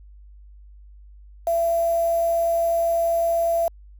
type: tone with quantisation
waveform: sine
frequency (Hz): 673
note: E5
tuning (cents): +36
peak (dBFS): -18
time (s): 1.47-3.68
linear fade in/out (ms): 2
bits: 6
effects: added 50 Hz sine -43 dBFS peak until 3.99 s